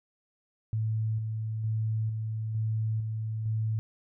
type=tone with tremolo; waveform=sine; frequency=110 Hz; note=A2; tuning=in tune; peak=-26 dBFS; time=0.73-3.79 s; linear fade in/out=0 ms; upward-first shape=square; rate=1.1 Hz; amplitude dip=35%; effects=none